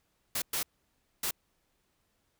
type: noise bursts at uneven times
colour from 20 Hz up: white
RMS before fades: -32 dBFS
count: 3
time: 0.35-0.42 / 0.53-0.63 / 1.23-1.31 s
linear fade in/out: 5 ms
effects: pink hiss -75 dBFS RMS until 2.39 s